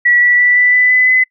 sine tone with pitch steps, 1939 / 1952.5 / 1966.1 / 1979.7 / 1993.5 / 2007 / 2021 Hz, B6 / B6 / B6 / B6 / B6 / B6 / B6, -32 / -20 / -8 / +4 / +16 / +27 / +39 cents, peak -7 dBFS, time 0.05-1.24 s, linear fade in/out 10 ms, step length 170 ms, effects noise-tail reverb RT60 0.1 s tail -25 dB re dry

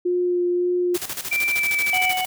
sine tone with vibrato, 355.1 Hz, F4, 29 cents sharp, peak -18 dBFS, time 0.05-0.97 s, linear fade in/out 10 ms, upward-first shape sine, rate 1.8 Hz, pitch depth 11 cents each way
white noise with tremolo, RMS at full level -28 dBFS, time 0.94-2.26 s, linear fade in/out 10 ms, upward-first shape square, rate 13 Hz, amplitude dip 70%
sine tone with pitch glide, 2349 to 2309 Hz, D7 to D7, 0 to -30 cents, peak -19 dBFS, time 1.31-2.12 s, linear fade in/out 10 ms, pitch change -30 cents, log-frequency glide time 1.46-1.75 s
harmonic tone, 740 Hz, F#5, in tune, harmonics 1 / 3 / 4, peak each -23 / -28 / -29 dBFS, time 1.93-2.25 s, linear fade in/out 2 ms
effects none

